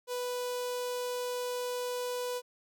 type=tone with notch filter; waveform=sawtooth; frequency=493.9 Hz; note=B4; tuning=in tune; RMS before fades=-35 dBFS; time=0.07-2.42 s; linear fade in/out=50 ms; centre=1800 Hz; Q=1.2; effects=none